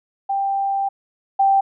sine tone pair in turn, 788 / 783.6 Hz, G5 / G5, +9 / -1 cents, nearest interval unison, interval 10 cents, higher first, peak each -18 / -12 dBFS, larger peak second, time 0.29-0.89 / 1.39-1.61 s, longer first, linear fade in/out 10 ms, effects none

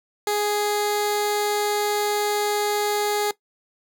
15% pulse tone with notch filter, 415.3 Hz, G#4, in tune, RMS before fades -23 dBFS, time 0.27-3.31 s, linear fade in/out 2 ms, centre 1400 Hz, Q 1.8, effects noise-tail reverb RT60 0.1 s tail -18 dB re dry

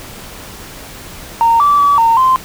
sine tone with pitch steps, 921 / 1159 / 1145 / 915 / 1040 Hz, A#5 / D6 / D6 / A#5 / C6, -21 / -23 / -44 / -32 / -11 cents, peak -6 dBFS, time 1.41-2.36 s, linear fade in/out 0 ms, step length 190 ms, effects tanh soft clip ceiling -2 dBFS + pink hiss -32 dBFS RMS until 2.44 s

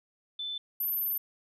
sine tone pair in turn, 3520 / 13061 Hz, A7 / G#9, 0 / -30 cents, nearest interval octave + major seventh, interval 2270 cents, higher second, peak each -33 / -28 dBFS, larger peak second, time 0.39-0.58 / 0.8-1.18 s, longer second, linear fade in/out 5 ms, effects none

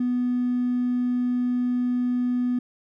triangle tone with hard clipping, 246.9 Hz, B3, in tune, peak -21 dBFS, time 0-2.59 s, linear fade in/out 5 ms, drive 3 dB, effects none

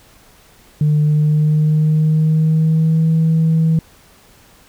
sine tone with pitch glide, 150.4 to 161.19 Hz, D3 to E3, +42 to -38 cents, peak -9 dBFS, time 0.81-3.79 s, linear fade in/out 2 ms, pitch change +120 cents, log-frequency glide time 1.04-3.09 s, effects tanh soft clip ceiling -8 dBFS + pink hiss -48 dBFS RMS until 4.68 s

